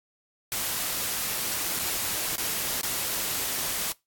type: noise with dropouts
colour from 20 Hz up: white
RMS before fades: -29 dBFS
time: 0.52-3.92 s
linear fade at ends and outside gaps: 0 ms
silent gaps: 1.79-1.795 / 2.358-2.381 / 2.811-2.832 s
effects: noise-tail reverb RT60 0.2 s tail -22 dB re dry + AAC 64 kbps